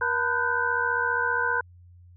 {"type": "tone cluster", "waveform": "sine", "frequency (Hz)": [476.5, 906, 1005, 1472, 1547], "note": ["A#4", "A#5", "B5", "F#6", "G6"], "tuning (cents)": [38, -50, 30, -9, -23], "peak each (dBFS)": [-32, -33, -29, -27, -27], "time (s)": [0.01, 1.61], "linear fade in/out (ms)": 5, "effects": ["added 88 Hz sine -48 dBFS peak until 2.16 s"]}